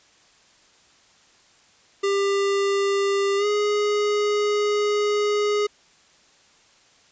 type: tone with pitch glide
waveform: square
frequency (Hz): 397.5 to 415.6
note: G4 to G#4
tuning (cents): +24 to +1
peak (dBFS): -20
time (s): 2.03-5.67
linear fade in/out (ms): 10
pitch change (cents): +77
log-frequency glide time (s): 3.37-3.46
effects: white hiss -56 dBFS RMS until 7.11 s + resampled to 16000 Hz